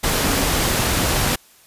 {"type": "tone in noise", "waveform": "sine", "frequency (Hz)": 275.3, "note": "C#4", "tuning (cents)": -12, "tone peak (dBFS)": -28, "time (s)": [0.19, 0.5], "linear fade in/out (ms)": 10, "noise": "pink", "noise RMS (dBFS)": -19, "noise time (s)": [0.03, 1.36], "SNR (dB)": -12, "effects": ["white hiss -51 dBFS RMS until 1.66 s", "resampled to 32000 Hz"]}